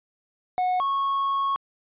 triangle tone pair in turn, 732 / 1100.6 Hz, F#5 / C#6, -19 / -13 cents, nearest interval perfect fifth, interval 706 cents, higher second, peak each -19 / -20 dBFS, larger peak first, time 0.58-0.8 / 0.8-1.56 s, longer second, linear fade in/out 0 ms, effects resampled to 8000 Hz

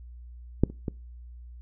clicks, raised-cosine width 3 ms, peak -6 / -27 / -16 dBFS, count 3, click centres 0.636 / 0.7 / 0.882 s, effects noise-tail reverb RT60 0.3 s tail -24 dB re dry + added 60 Hz sine -42 dBFS peak until 1.61 s

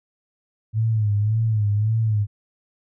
sine tone with vibrato, 107.6 Hz, A2, 38 cents flat, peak -17 dBFS, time 0.73-2.27 s, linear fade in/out 50 ms, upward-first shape sine, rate 1.8 Hz, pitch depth 83 cents each way, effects none

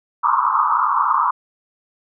white band-pass noise, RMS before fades -17 dBFS, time 0.23-1.31 s, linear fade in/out 10 ms, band 900 to 1300 Hz, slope 96 dB/octave, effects none

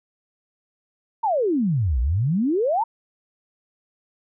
sine exponential two-way sweep, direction down then up, 955 to 56.6 to 955 Hz, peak -18 dBFS, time 1.23-2.84 s, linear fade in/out 10 ms, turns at 2 s, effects none

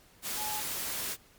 sine tone in noise, 850 Hz, G#5, 40 cents sharp, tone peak -37 dBFS, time 0.36-0.63 s, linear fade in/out 50 ms, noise white, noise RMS -35 dBFS, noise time 0.22-1.17 s, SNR -5 dB, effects pink hiss -60 dBFS RMS until 1.38 s + MP3 96 kbps

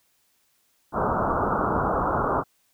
white low-pass noise, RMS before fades -24 dBFS, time 0.92-2.44 s, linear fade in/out 50 ms, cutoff 1400 Hz, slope 96 dB/octave, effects white hiss -67 dBFS RMS until 2.73 s

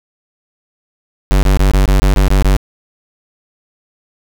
square tone bursts, 48 Hz, G1, 36 cents flat, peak -8 dBFS, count 9, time 1.31-2.566 s, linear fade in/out 0 ms, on 120 ms, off 22 ms, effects none

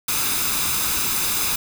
white noise with comb filter, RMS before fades -22 dBFS, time 0.08-1.56 s, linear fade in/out 5 ms, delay 0.8 ms, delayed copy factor +0.55, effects none

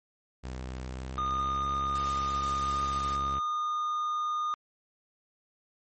sawtooth tone with pitch glide, 63.7 to 68.67 Hz, C2 to C#2, -46 to -16 cents, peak -32 dBFS, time 0.43-3.4 s, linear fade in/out 20 ms, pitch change +130 cents, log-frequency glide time 0.9-1.67 s
triangle tone, 1222 Hz, D#6, 32 cents flat, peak -26 dBFS, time 1.18-4.54 s, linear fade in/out 0 ms
white high-pass noise, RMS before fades -42 dBFS, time 1.95-3.16 s, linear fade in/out 5 ms, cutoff 280 Hz, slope 48 dB/octave
effects MP3 32 kbps

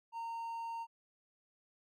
triangle tone, 920 Hz, A#5, 23 cents flat, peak -37 dBFS, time 0.12-0.87 s, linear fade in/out 50 ms, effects none

